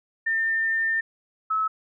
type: tone pair in turn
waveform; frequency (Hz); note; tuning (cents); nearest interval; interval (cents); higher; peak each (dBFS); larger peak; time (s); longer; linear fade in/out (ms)
sine; 1803 / 1296.1; A6 / E6; +42 / -30; tritone; 572; first; -21; neither; 0.26-1.01 / 1.5-1.68; first; 10
effects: none